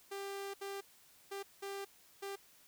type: tone bursts at uneven times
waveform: sawtooth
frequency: 395.9 Hz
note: G4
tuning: 17 cents sharp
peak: -37 dBFS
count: 5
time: 0.11-0.54 / 0.61-0.81 / 1.31-1.43 / 1.62-1.85 / 2.22-2.36 s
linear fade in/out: 10 ms
effects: white hiss -64 dBFS RMS until 2.67 s